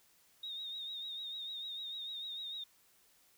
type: tone with vibrato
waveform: sine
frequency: 3729 Hz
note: A#7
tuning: in tune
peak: -40 dBFS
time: 0.43-2.64 s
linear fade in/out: 5 ms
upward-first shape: triangle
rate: 6.7 Hz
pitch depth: 64 cents each way
effects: white hiss -68 dBFS RMS until 3.37 s